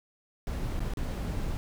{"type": "noise with dropouts", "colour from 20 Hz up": "brown", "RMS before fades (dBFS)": -32, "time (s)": [0.47, 1.57], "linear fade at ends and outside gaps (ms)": 0, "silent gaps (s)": [[0.794, 0.804], [0.936, 0.972]], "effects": []}